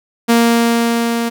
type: tone with level ramp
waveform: sawtooth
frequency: 233.1 Hz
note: A#3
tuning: in tune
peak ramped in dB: -4 to -12 dBFS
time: 0.28-1.3 s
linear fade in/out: 20 ms
effects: none